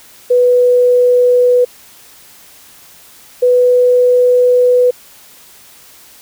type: tone pair in turn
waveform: sine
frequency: 493.6 / 495.5 Hz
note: B4 / B4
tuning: -1 / +6 cents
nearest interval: unison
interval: 7 cents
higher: second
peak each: -6 dBFS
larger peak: neither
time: 0.3-1.65 / 3.42-4.91 s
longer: second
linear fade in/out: 10 ms
effects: white hiss -41 dBFS RMS until 6.21 s